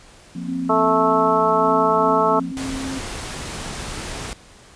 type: chord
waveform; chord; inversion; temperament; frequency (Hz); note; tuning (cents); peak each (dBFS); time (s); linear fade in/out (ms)
sine; F suspended fourth; none; equal; 174.61 / 233.1 / 261.6; F3 / Bb3 / C4; 0 / 0 / 0; -29 / -32 / -32; 0.35-2.52; 5
type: tone with pitch glide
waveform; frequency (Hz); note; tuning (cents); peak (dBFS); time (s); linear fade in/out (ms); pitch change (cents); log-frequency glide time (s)
sine; 261.6 to 266.6; C4 to C4; 0 to +33; -26; 0.48-2.99; 10; +33; 0.87-2.77
type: harmonic tone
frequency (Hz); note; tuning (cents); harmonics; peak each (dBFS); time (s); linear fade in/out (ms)
218.8; A3; -9; 2 / 3 / 4 / 5 / 6; -21 / -21 / -21 / -21 / -21; 0.69-2.4; 10
type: noise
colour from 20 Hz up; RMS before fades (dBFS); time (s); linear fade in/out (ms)
pink; -30; 2.57-4.33; 0
effects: pink hiss -47 dBFS RMS until 4.75 s + resampled to 22050 Hz